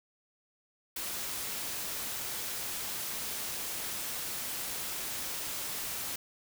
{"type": "noise", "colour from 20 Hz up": "white", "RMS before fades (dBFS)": -37, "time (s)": [0.96, 6.16], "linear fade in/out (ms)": 5, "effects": []}